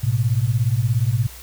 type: beating tone pair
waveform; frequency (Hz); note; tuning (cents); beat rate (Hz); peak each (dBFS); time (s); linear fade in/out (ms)
sine; 108.7 / 125.7; A2 / B2; -21 / +31; 17; -19; 0.03-1.27; 10
effects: added 60 Hz sine -40 dBFS peak until 1.42 s + white hiss -41 dBFS RMS until 1.42 s